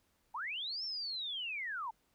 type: linear two-way sweep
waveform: sine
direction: up then down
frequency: 816 to 5450 to 843 Hz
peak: -37 dBFS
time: 0.34-1.91 s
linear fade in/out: 10 ms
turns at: 0.84 s
effects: pink hiss -75 dBFS RMS until 2.14 s